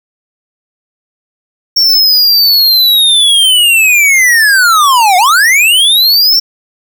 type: linear two-way sweep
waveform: square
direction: down then up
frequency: 5510 to 703 to 5510 Hz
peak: -5 dBFS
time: 1.76-6.4 s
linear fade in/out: 10 ms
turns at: 5.17 s
effects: none